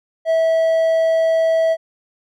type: tone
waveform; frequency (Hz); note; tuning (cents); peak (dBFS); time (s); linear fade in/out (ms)
triangle; 651; E5; -22; -11; 0.25-1.77; 50
effects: none